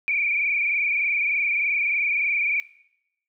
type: tone with frequency modulation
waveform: sine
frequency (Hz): 2342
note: D7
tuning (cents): -5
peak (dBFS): -20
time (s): 0.08-2.6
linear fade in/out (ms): 0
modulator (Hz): 23.3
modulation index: 4
effects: noise-tail reverb RT60 0.8 s tail -19 dB re dry